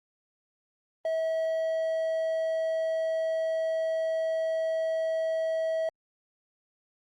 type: tone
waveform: triangle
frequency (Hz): 646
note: E5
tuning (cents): -35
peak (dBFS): -24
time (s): 1.05-5.89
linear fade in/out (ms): 2
effects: Opus 24 kbps